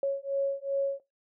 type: beating tone pair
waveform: sine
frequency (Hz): 551 / 553.6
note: C#5 / C#5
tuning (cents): -11 / -2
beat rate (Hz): 2.6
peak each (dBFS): -30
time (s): 0.03-1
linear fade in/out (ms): 2
effects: noise-tail reverb RT60 0.2 s tail -17 dB re dry